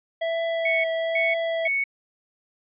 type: tone with vibrato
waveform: square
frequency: 659.3 Hz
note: E5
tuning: in tune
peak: -24 dBFS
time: 0.21-1.68 s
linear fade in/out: 10 ms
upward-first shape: triangle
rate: 1.1 Hz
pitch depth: 15 cents each way
type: tone bursts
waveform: sine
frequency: 2217 Hz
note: C#7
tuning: in tune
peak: -21 dBFS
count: 3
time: 0.65-1.84 s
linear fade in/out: 5 ms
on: 190 ms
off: 310 ms
effects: resampled to 8000 Hz